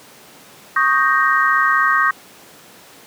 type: chord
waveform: sine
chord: Eb dominant seventh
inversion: third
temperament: equal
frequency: 1108.7 / 1244.5 / 1568 / 1864.7 Hz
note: Db6 / Eb6 / G6 / Bb6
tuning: 0 / 0 / 0 / 0 cents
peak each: -18 dBFS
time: 0.76-2.11 s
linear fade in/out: 5 ms
effects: pink hiss -43 dBFS RMS until 3.06 s + high-pass 200 Hz 12 dB/octave